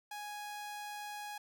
sawtooth tone, 830.6 Hz, G#5, in tune, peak -38 dBFS, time 0.11-1.38 s, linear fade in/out 5 ms, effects none

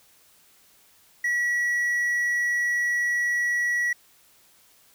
triangle tone, 1932 Hz, B6, 39 cents flat, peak -20 dBFS, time 1.24-3.93 s, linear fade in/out 5 ms, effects white hiss -58 dBFS RMS until 4.94 s

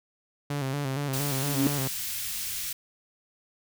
sawtooth tone with vibrato, 138.59 Hz, C#3, in tune, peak -24 dBFS, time 0.5-1.88 s, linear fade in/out 5 ms, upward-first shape square, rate 4.3 Hz, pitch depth 67 cents each way
white band-stop noise, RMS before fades -33 dBFS, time 1.13-2.73 s, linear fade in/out 5 ms, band 130 to 2200 Hz, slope 12 dB/octave
sine tone with exponential growth, 277.2 Hz, C#4, in tune, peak -17 dBFS, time 1.35-1.67 s, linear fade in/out 0 ms, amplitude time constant 69 ms
effects none

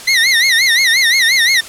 25% pulse tone with vibrato, 1981 Hz, B6, 5 cents sharp, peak -5 dBFS, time 0.07-1.61 s, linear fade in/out 10 ms, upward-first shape sine, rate 5.7 Hz, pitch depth 160 cents each way, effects white hiss -31 dBFS RMS until 1.68 s + low-pass 10000 Hz 12 dB/octave

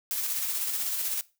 blue noise with tremolo, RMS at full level -29 dBFS, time 0.11-1.21 s, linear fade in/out 0 ms, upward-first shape square, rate 16 Hz, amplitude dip 30%, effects noise-tail reverb RT60 0.3 s tail -20 dB re dry

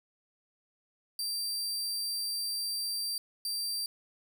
sawtooth tone bursts at uneven times, 4699 Hz, D8, in tune, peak -29 dBFS, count 2, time 1.19-3.18 / 3.45-3.86 s, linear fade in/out 2 ms, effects none

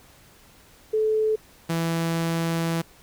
sine / sawtooth tone pair in turn, 434.3 / 165.81 Hz, A4 / E3, -23 / +10 cents, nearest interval octave + perfect fourth, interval 1667 cents, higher first, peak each -19 dBFS, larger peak neither, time 0.93-1.36 / 1.69-2.82 s, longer second, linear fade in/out 10 ms, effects pink hiss -53 dBFS RMS until 3.02 s

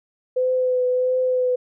sine tone with vibrato, 506 Hz, B4, 42 cents sharp, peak -17 dBFS, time 0.36-1.56 s, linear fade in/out 10 ms, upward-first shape triangle, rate 1.5 Hz, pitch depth 21 cents each way, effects none

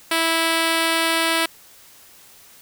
5% pulse tone, 328.2 Hz, E4, 8 cents flat, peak -6 dBFS, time 0.11-1.46 s, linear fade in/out 5 ms, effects white hiss -48 dBFS RMS until 2.61 s

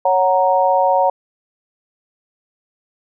sine chord, F# major, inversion second, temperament equal, 554.4 / 740 / 932.3 Hz, C#5 / F#5 / A#5, 0 / 0 / 0 cents, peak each -16 dBFS, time 0.05-1.1 s, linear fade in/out 5 ms, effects none

